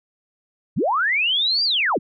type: linear two-way sweep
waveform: sine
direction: up then down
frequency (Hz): 87.31 to 4818 to 87.31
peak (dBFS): -17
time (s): 0.76-1.99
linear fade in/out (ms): 20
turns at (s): 1.64
effects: none